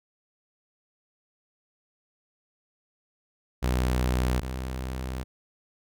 sawtooth tone pair in turn, 62.6 / 64.1 Hz, B1 / C2, +24 / -35 cents, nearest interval unison, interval 41 cents, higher second, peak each -19 / -27 dBFS, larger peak first, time 3.62-4.41 / 4.41-5.24 s, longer second, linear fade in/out 20 ms, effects none

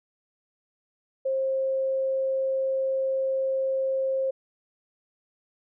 sine tone, 532 Hz, C5, 29 cents sharp, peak -23 dBFS, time 1.25-4.31 s, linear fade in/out 10 ms, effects none

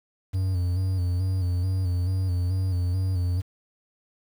triangle tone with vibrato, 91.5 Hz, F#2, 19 cents flat, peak -20 dBFS, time 0.33-3.42 s, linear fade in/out 20 ms, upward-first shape square, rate 2.3 Hz, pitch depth 48 cents each way, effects 8-bit

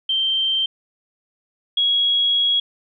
sine tone pair in turn, 3136 / 3319 Hz, G7 / G#7, 0 / -2 cents, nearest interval minor second, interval 98 cents, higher second, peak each -17 / -15 dBFS, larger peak second, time 0.09-0.66 / 1.77-2.6 s, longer second, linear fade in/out 5 ms, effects none

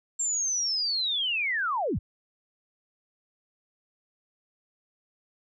sine linear sweep, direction down, 7450 to 35.89 Hz, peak -25 dBFS, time 0.19-1.99 s, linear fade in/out 10 ms, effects none

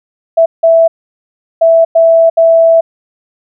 sine tone bursts at uneven times, 659.3 Hz, E5, in tune, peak -3 dBFS, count 5, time 0.37-0.46 / 0.63-0.88 / 1.61-1.85 / 1.95-2.3 / 2.37-2.81 s, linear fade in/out 10 ms, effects none

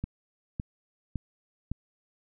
click train, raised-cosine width 5 ms, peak -19 dBFS, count 4, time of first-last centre 0.04-1.716 s, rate 1.79 Hz, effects none

